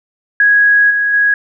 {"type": "tone with level steps", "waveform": "sine", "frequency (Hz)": 1659, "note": "G#6", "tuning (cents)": -2, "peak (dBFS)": [-6, -11, -8], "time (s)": [0.4, 1.34], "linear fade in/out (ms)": 2, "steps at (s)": [0.9, 1.13], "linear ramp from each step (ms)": 10, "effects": []}